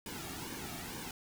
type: noise with flanger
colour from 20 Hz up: pink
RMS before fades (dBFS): -43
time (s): 0.06-1.11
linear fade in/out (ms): 2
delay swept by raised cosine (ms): 1.5 to 2.01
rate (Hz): 2.2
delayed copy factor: -0.7
effects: none